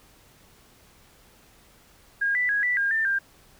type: tone with pitch steps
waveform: sine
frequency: 1626 / 1980 / 1656 / 1970 / 1614 / 1788 / 1592 Hz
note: G#6 / B6 / G#6 / B6 / G#6 / A6 / G6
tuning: -37 / +4 / -5 / -5 / -50 / +27 / +26 cents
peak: -21 dBFS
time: 2.21-3.19 s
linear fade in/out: 10 ms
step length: 140 ms
effects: pink hiss -56 dBFS RMS until 3.59 s